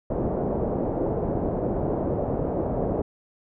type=low-pass noise; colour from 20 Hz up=white; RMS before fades=-26 dBFS; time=0.1-3.02 s; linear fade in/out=5 ms; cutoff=620 Hz; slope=24 dB/octave; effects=none